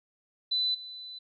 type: tone with level steps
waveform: sine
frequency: 4000 Hz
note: B7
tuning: 21 cents sharp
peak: -25 / -40 dBFS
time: 0.51-1.19 s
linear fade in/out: 10 ms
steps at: 0.74 s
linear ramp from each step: 10 ms
effects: none